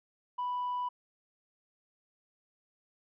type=tone with hard clipping; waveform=triangle; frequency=987.8 Hz; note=B5; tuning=in tune; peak=-31 dBFS; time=0.38-0.89 s; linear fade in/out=10 ms; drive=2 dB; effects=resampled to 11025 Hz